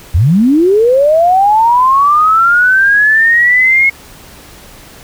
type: linear sweep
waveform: sine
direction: up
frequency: 69.3 to 2183 Hz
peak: -5 dBFS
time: 0.14-3.9 s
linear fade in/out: 10 ms
effects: pink hiss -36 dBFS RMS until 5.03 s